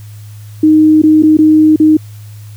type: tone with dropouts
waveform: sine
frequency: 310 Hz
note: D#4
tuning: 6 cents flat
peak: -3 dBFS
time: 0.63-1.97 s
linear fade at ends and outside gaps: 5 ms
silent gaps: 1.019-1.035 / 1.225-1.233 / 1.371-1.387 / 1.761-1.799 s
effects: added 105 Hz sine -28 dBFS peak until 2.56 s + white hiss -44 dBFS RMS until 2.56 s